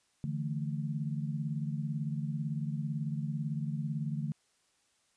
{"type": "chord", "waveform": "sine", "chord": "D suspended second", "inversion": "none", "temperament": "equal", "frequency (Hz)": [146.83, 164.81, 220], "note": ["D3", "E3", "A3"], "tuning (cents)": [0, 0, 0], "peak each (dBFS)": [-34, -38, -39], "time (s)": [0.24, 4.32], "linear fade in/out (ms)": 0, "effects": ["white hiss -72 dBFS RMS until 5.16 s", "resampled to 22050 Hz"]}